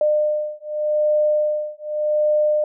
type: beating tone pair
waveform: sine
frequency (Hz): 603 / 603.85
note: D5 / D5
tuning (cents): +46 / +48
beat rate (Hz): 0.85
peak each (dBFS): -20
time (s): 0.01-2.64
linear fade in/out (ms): 2
effects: none